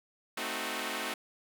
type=chord; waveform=5% pulse; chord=A diminished seventh; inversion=none; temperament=equal; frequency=220 / 261.6 / 311.1 / 370 Hz; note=A3 / C4 / Eb4 / Gb4; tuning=0 / 0 / 0 / 0 cents; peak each=-28 dBFS; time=0.37-1.14 s; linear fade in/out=5 ms; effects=none